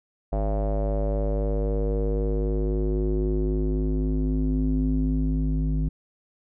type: tone with low-pass filter sweep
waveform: square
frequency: 51.91 Hz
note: G#1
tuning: in tune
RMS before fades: -24 dBFS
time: 0.32-5.89 s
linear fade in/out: 10 ms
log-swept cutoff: 670 to 210 Hz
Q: 4.7
effects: none